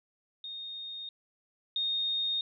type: tone pair in turn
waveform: sine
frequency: 3696 / 3696 Hz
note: A#7 / A#7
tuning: -16 / -16 cents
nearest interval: unison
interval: 0 cents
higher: neither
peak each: -38 / -28 dBFS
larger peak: second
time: 0.44-1.09 / 1.76-2.41 s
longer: neither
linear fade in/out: 2 ms
effects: none